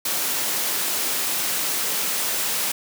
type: high-pass noise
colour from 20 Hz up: white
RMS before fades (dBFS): -24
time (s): 0.05-2.72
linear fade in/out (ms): 5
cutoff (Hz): 180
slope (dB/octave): 12
effects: none